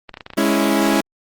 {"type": "clicks", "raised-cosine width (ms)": 0.3, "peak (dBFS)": -17, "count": 8, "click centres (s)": [0.093, 0.141, 0.172, 0.208, 0.264, 0.303, 0.335, 0.427]}
{"type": "chord", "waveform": "sawtooth", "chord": "C# minor", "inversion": "second", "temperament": "equal", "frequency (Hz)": [207.7, 277.2, 329.6], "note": ["G#3", "C#4", "E4"], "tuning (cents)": [0, 0, 0], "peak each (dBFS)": -15, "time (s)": [0.37, 1.01], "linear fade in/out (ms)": 10}
{"effects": ["Opus 24 kbps"]}